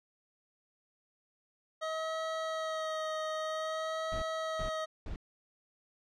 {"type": "tone with vibrato", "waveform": "25% pulse", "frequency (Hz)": 634, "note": "D#5", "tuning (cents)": 32, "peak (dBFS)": -30, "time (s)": [1.81, 4.86], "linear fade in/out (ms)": 20, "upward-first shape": "sine", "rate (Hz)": 0.52, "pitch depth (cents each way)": 21}
{"type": "noise bursts", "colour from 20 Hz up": "brown", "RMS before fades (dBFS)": -39, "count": 3, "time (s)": [4.12, 5.16], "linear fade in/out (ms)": 2, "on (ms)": 100, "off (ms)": 370}
{"effects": ["low-pass 5000 Hz 12 dB/octave"]}